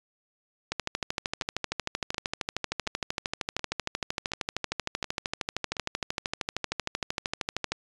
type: two click trains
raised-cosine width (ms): 0.2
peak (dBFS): -11 / -18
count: 92 / 7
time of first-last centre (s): 0.72-7.72 / 1.42-5.768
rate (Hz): 13 / 1.38
effects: resampled to 22050 Hz